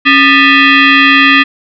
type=tone with frequency modulation; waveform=sine; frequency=275.2 Hz; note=C#4; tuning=12 cents flat; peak=-3 dBFS; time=0.05-1.44 s; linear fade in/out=20 ms; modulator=747 Hz; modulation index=3.8; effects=none